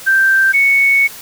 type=tone pair in turn; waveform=sine; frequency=1568 / 2217 Hz; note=G6 / C#7; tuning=0 / 0 cents; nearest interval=tritone; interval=600 cents; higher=second; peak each=-8 dBFS; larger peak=neither; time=0.06-0.53 / 0.53-1.08 s; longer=second; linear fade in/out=20 ms; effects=white hiss -33 dBFS RMS until 1.21 s